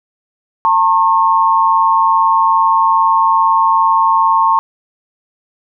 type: tone pair together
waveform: sine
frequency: 900 / 1082.4 Hz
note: A5 / C#6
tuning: +39 / -42 cents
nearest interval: minor third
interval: 319 cents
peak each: -11 dBFS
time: 0.65-4.59 s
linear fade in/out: 0 ms
effects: none